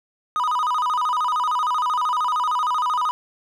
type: tone with vibrato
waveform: triangle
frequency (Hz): 1108.7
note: C#6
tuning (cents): 0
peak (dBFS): -17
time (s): 0.36-3.11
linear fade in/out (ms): 0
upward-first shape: square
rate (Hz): 13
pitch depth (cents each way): 200
effects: none